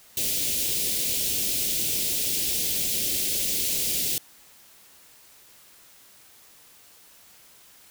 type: band-stop noise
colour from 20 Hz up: white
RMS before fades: -26 dBFS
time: 0.17-4.18 s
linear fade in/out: 2 ms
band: 520 to 2600 Hz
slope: 24 dB/octave
effects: white hiss -53 dBFS RMS until 7.9 s